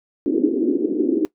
white band-pass noise, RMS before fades -19 dBFS, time 0.26-1.25 s, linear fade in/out 0 ms, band 260 to 380 Hz, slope 48 dB/octave, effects noise-tail reverb RT60 0.1 s tail -19 dB re dry

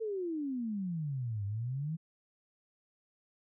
sine exponential two-way sweep, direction down then up, 457.4 to 98.1 to 166.6 Hz, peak -33 dBFS, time 0-1.97 s, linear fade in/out 20 ms, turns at 1.45 s, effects none

